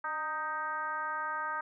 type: tone with frequency modulation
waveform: sine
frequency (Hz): 1244.5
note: D#6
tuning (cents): 0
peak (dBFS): -32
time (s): 0.04-1.61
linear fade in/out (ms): 5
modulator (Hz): 319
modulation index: 1.3
effects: none